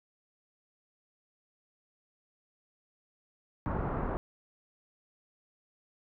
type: low-pass noise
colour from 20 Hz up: pink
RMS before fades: -33 dBFS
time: 3.66-4.17 s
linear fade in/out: 0 ms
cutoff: 1300 Hz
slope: 24 dB/octave
effects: none